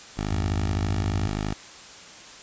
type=tone; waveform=10% pulse; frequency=51.7 Hz; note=G#1; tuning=7 cents flat; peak=-18 dBFS; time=0.17-1.54 s; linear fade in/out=10 ms
type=tone with pitch glide; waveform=sine; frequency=87.31 to 91.23 Hz; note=F2 to F#2; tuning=0 to -24 cents; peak=-25 dBFS; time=0.31-1.28 s; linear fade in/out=10 ms; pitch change=+76 cents; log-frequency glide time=0.76-0.88 s
effects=white hiss -44 dBFS RMS until 2.42 s + resampled to 16000 Hz